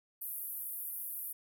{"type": "band-pass noise", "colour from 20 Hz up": "white", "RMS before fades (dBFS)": -41, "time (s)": [0.21, 1.33], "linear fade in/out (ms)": 10, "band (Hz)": [11000, 15000], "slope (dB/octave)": 48, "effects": []}